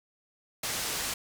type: low-pass noise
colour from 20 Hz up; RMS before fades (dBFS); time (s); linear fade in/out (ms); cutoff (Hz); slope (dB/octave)
white; -33; 0.63-1.14; 5; 9100; 12
effects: none